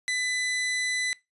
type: tone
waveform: sawtooth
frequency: 2000 Hz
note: B6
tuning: 21 cents sharp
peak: -22 dBFS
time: 0.08-1.13 s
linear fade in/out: 0 ms
effects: noise-tail reverb RT60 0.2 s tail -20 dB re dry + resampled to 24000 Hz